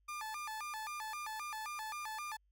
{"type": "tone with vibrato", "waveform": "30% pulse", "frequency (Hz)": 1022, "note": "C6", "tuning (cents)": -41, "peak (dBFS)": -38, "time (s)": [0.08, 2.37], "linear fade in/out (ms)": 10, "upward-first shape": "square", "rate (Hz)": 3.8, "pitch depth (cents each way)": 280, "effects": ["added 50 Hz sine -70 dBFS peak until 2.51 s"]}